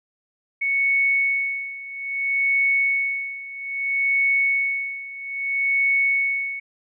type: tone with tremolo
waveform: sine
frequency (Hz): 2216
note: C#7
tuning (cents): -1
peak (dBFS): -16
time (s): 0.61-6.6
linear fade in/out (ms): 10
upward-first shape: sine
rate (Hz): 0.61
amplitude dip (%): 85
effects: none